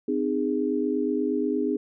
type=tone cluster; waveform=sine; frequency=257.7 / 306.1 / 411 Hz; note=C4 / D#4 / G#4; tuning=-26 / -28 / -18 cents; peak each=-27 dBFS; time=0.08-1.77 s; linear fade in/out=5 ms; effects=none